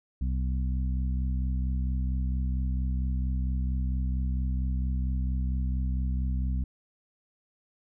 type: harmonic tone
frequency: 64.4 Hz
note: C2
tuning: 27 cents flat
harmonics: 1 / 2 / 3 / 4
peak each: -26 / -36 / -37 / -43 dBFS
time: 0.21-6.64 s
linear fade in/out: 5 ms
effects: none